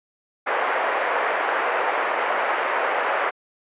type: band-pass noise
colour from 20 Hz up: pink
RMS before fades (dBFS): -23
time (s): 0.46-3.31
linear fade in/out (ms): 20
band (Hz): 500 to 2100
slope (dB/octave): 24
effects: resampled to 8000 Hz

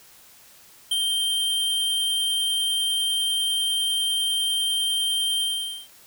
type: tone with ADSR envelope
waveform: square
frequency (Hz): 3155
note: G7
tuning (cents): +10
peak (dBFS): -20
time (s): 0.91-5.88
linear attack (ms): 7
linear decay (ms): 33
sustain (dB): -2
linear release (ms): 470
effects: white hiss -51 dBFS RMS until 6.06 s

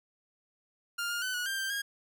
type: tone with pitch steps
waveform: sawtooth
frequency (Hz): 1403 / 1415 / 1511 / 1460 / 1585 / 1571 / 1630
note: F6 / F6 / F#6 / F#6 / G6 / G6 / G#6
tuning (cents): +8 / +22 / +36 / -24 / +19 / +3 / -33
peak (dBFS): -28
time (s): 0.98-1.82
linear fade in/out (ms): 10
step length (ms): 120
effects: none

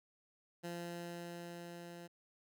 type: tone with level ramp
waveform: 15% pulse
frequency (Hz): 172.4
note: F3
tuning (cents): -22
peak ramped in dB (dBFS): -35 to -43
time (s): 0.63-2.08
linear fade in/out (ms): 20
effects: none

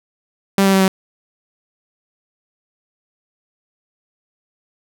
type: tone with pitch steps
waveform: sawtooth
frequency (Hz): 196 / 193.97 / 191.97 / 189.98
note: G3 / G3 / G3 / F#3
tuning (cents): 0 / -18 / -36 / +46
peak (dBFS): -7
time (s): 0.58-0.88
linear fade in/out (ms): 2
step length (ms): 75
effects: none

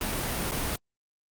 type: noise with dropouts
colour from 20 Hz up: pink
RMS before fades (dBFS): -30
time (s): 0.01-0.76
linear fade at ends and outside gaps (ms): 2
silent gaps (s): 0.512-0.518
effects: Opus 32 kbps

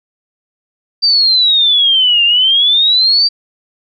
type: exponential two-way sweep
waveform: sine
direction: down then up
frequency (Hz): 4699 to 2771 to 4699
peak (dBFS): -7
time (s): 1.02-3.29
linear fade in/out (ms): 20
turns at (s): 2.24
effects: none

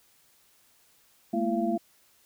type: tone cluster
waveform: sine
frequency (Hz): 214.3 / 233.7 / 337.8 / 684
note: A3 / A#3 / E4 / F5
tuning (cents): -45 / +5 / +42 / -36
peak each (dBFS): -30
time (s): 1.33-1.78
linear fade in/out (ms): 10
effects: white hiss -63 dBFS RMS until 2.25 s

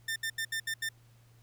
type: tone bursts at uneven times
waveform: sawtooth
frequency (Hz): 1797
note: A6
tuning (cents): +36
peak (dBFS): -28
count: 6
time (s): 0.08-0.16 / 0.23-0.3 / 0.38-0.45 / 0.52-0.6 / 0.67-0.74 / 0.82-0.89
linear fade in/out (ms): 5
effects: added 117 Hz sine -58 dBFS peak until 1.42 s + pink hiss -67 dBFS RMS until 1.42 s

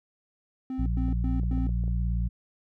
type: tone bursts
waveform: triangle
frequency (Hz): 260.2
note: C4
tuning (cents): -9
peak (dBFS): -28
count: 4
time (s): 0.7-1.67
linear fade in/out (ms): 2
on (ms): 160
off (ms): 110
type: harmonic tone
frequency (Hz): 58.27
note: A#1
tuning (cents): 0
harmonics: 1 / 2 / 3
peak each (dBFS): -25 / -32 / -34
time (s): 0.78-2.29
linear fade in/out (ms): 20
type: clicks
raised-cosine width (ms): 2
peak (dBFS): -33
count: 7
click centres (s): 1.084 / 1.434 / 1.528 / 1.577 / 1.692 / 1.838 / 1.879
effects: none

